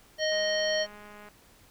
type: harmonic tone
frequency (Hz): 622.3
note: D#5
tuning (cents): 0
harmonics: 1 / 3 / 5 / 7 / 9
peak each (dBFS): -27 / -32 / -34 / -35 / -37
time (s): 0.18-0.87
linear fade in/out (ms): 50
type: click train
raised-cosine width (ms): 0.5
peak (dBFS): -34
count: 202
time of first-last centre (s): 0.32-1.286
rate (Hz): 208
effects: pink hiss -58 dBFS RMS until 1.7 s